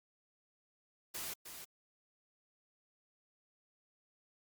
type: noise with echo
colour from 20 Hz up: white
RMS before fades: -42 dBFS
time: 1.14-1.34 s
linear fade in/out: 10 ms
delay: 310 ms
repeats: 1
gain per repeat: -7 dB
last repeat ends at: 1.65 s
effects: Opus 48 kbps